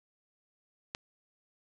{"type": "click", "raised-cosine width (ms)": 0.2, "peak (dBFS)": -18, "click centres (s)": 0.949, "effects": ["resampled to 22050 Hz", "9-bit"]}